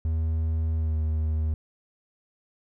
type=tone with pitch glide; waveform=triangle; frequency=80 to 78.22 Hz; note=D#2 to D#2; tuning=+49 to +10 cents; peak=-21 dBFS; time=0.05-1.54 s; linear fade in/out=0 ms; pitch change=-39 cents; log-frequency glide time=0.77-0.96 s; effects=none